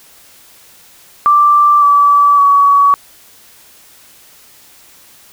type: tone with pitch steps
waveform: sine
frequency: 1174.7 / 1152.5 / 1130.8 Hz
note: D6 / D6 / C#6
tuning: 0 / -33 / +34 cents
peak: -5 dBFS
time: 1.26-2.94 s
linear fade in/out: 0 ms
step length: 560 ms
effects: white hiss -43 dBFS RMS until 5.32 s